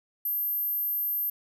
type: tone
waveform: sine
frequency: 12950 Hz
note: G#9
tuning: 45 cents flat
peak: -26 dBFS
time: 0.25-1.3 s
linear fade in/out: 5 ms
effects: none